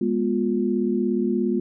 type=tone cluster; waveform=sine; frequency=205.9 / 242.9 / 354.7 Hz; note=G#3 / B3 / F4; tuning=-15 / -29 / +27 cents; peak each=-24 dBFS; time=0.01-1.6 s; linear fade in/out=5 ms; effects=none